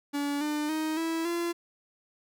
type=tone with pitch steps; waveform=45% pulse; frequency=286.4 / 299.4 / 313 / 327.3 / 342.2 Hz; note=D4 / D4 / D#4 / E4 / F4; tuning=-43 / +33 / +10 / -12 / -35 cents; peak=-28 dBFS; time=0.13-1.53 s; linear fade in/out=20 ms; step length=280 ms; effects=none